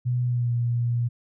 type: tone with pitch glide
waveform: sine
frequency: 123.47 to 119.4 Hz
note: B2 to A#2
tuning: 0 to +42 cents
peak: -21 dBFS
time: 0.05-1.09 s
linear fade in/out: 20 ms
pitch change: -58 cents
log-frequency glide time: 0.24-0.52 s
effects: none